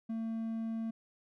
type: tone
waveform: triangle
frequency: 225 Hz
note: A3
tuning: 39 cents sharp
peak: -32 dBFS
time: 0.09-0.91 s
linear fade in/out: 10 ms
effects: none